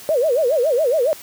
sine tone with vibrato, 553 Hz, C#5, 4 cents flat, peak -14 dBFS, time 0.09-1.13 s, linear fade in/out 0 ms, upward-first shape sine, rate 7.2 Hz, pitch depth 280 cents each way, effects white hiss -39 dBFS RMS until 1.22 s + high-pass 80 Hz 12 dB/octave

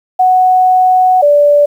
sine tone pair in turn, 740 / 582.6 Hz, F#5 / D5, 0 / -14 cents, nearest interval major third, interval 414 cents, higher first, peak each -5 / -4 dBFS, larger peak second, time 0.19-1.22 / 1.22-1.66 s, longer first, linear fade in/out 10 ms, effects 7-bit

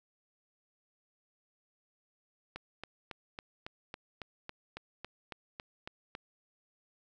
click train, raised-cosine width 0.3 ms, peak -25 dBFS, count 14, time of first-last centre 2.56-6.151 s, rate 3.62 Hz, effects none

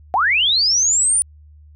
sine linear sweep, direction up, 690 to 9490 Hz, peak -13 dBFS, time 0.14-1.22 s, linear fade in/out 0 ms, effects added 75 Hz sine -42 dBFS peak until 1.75 s

